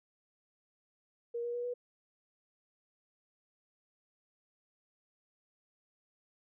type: tone with pitch steps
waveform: sine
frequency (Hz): 471.6 / 477.4 / 483.2 / 489.1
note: A#4 / A#4 / B4 / B4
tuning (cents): +20 / +41 / -38 / -17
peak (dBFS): -34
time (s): 1.34-1.74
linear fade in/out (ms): 10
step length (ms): 100
effects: none